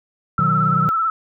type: tone with vibrato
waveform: sine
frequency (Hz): 1318.5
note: E6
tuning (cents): 0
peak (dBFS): -16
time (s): 0.38-1.1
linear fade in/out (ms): 2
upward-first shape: sine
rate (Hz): 18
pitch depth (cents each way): 50
type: chord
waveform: triangle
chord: B major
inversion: none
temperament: equal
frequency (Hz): 123.47 / 155.56 / 185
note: B2 / D#3 / F#3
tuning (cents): 0 / 0 / 0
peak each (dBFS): -23 / -18 / -21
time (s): 0.39-0.89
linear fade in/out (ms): 0
effects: none